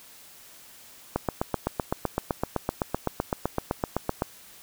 click train, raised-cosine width 1 ms, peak -10 dBFS, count 25, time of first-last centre 1.16-4.221 s, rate 7.84 Hz, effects white hiss -50 dBFS RMS until 4.62 s

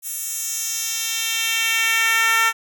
10% pulse tone with high-pass filter sweep, 452.3 Hz, A4, 48 cents sharp, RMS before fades -21 dBFS, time 0.02-2.53 s, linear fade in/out 50 ms, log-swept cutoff 10000 to 1300 Hz, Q 1.5, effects none

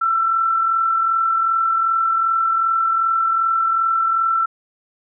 sine tone with amplitude modulation, 1340 Hz, E6, 28 cents sharp, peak -13 dBFS, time 0.01-4.46 s, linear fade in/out 10 ms, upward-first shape sine, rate 42.6 Hz, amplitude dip 40%, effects none

